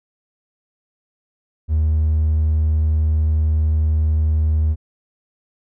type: tone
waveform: triangle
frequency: 77.78 Hz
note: D#2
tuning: in tune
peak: -11 dBFS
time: 1.68-4.76 s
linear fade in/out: 50 ms
effects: tanh soft clip ceiling -9 dBFS